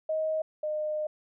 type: tone pair in turn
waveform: sine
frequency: 629 / 610.4 Hz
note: D#5 / D#5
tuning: +19 / -33 cents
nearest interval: minor second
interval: 52 cents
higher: first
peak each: -26 / -28 dBFS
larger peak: first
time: 0.09-0.42 / 0.63-1.07 s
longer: second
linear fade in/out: 5 ms
effects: none